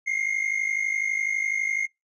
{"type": "tone pair together", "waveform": "triangle", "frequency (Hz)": [2102, 2154], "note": ["C7", "C7"], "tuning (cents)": [7, 50], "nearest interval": "unison", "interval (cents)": 43, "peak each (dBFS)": -25, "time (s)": [0.06, 1.87], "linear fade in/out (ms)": 20, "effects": ["noise-tail reverb RT60 0.2 s tail -26 dB re dry", "resampled to 22050 Hz"]}